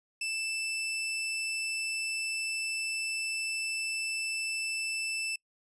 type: tone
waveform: sawtooth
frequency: 2647 Hz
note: E7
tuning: 7 cents sharp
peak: -28 dBFS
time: 0.21-5.36 s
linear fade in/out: 5 ms
effects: noise-tail reverb RT60 0.1 s tail -26 dB re dry + resampled to 24000 Hz